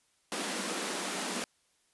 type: high-pass noise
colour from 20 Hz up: pink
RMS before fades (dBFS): -35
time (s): 0.32-1.44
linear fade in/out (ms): 0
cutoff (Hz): 180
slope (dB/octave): 96
effects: white hiss -71 dBFS RMS until 1.93 s + resampled to 24000 Hz